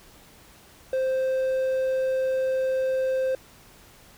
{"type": "tone", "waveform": "triangle", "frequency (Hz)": 523, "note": "C5", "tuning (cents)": -1, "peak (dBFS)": -20, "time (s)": [0.93, 3.35], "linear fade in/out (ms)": 2, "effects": ["pink hiss -52 dBFS RMS until 4.17 s"]}